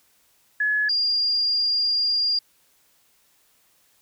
sine tone pair in turn, 1700 / 4808 Hz, G#6 / D8, +40 / +40 cents, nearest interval octave + tritone, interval 1800 cents, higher second, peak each -19 dBFS, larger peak neither, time 0.6-0.89 / 0.89-2.39 s, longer second, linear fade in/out 5 ms, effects white hiss -62 dBFS RMS until 4.01 s

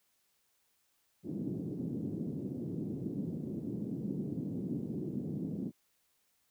pink band-pass noise, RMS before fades -38 dBFS, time 1.23-5.72 s, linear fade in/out 50 ms, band 150 to 320 Hz, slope 24 dB/octave, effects white hiss -75 dBFS RMS until 6.5 s

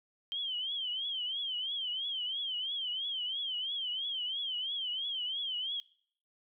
sine tone with vibrato, 3136 Hz, G7, in tune, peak -33 dBFS, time 0.32-5.8 s, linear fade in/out 0 ms, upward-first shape triangle, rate 3 Hz, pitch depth 150 cents each way, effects noise-tail reverb RT60 0.6 s tail -23 dB re dry

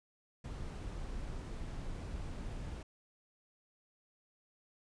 brown noise, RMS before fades -42 dBFS, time 0.44-2.83 s, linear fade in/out 5 ms, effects resampled to 22050 Hz

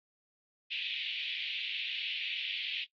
pink band-pass noise, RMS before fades -37 dBFS, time 0.7-2.85 s, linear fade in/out 20 ms, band 2400 to 3600 Hz, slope 48 dB/octave, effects noise-tail reverb RT60 0.1 s tail -17 dB re dry + AAC 32 kbps

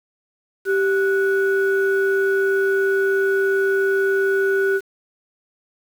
sine tone pair together, 389.9 / 1473 Hz, G4 / F#6, -9 / -8 cents, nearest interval octave + major seventh, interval 2301 cents, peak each -16 / -21 dBFS, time 0.65-4.81 s, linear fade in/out 50 ms, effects tanh soft clip ceiling -9 dBFS + 7-bit

